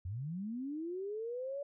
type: linear sweep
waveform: sine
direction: up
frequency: 82.41 to 577 Hz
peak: -37 dBFS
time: 0.05-1.63 s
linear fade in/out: 5 ms
effects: none